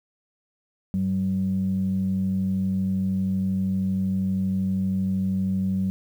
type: tone pair together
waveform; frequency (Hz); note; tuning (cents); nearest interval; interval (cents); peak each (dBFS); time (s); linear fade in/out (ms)
sine; 97.28 / 190; G2 / F#3; -13 / +46; octave; 1159; -29 / -21; 0.94-5.9; 0
effects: tanh soft clip ceiling -16 dBFS + 9-bit